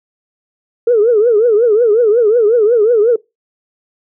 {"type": "tone with vibrato", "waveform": "sine", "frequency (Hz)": 449.1, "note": "A4", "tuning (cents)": 35, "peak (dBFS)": -6, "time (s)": [0.87, 3.16], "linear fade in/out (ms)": 5, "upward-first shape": "triangle", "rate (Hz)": 5.5, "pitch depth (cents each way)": 190, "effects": ["noise-tail reverb RT60 0.2 s tail -21 dB re dry", "tanh soft clip ceiling -2 dBFS"]}